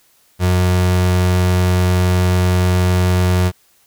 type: tone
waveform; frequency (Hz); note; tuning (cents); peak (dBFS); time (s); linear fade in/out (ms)
35% pulse; 90.7; F#2; -34; -10; 0.39-3.52; 50
effects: white hiss -55 dBFS RMS until 3.86 s